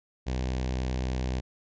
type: tone with notch filter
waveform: sawtooth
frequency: 63.6 Hz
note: C2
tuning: 48 cents flat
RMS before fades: -30 dBFS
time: 0.26-1.41 s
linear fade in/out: 20 ms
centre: 1300 Hz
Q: 1.9
effects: resampled to 16000 Hz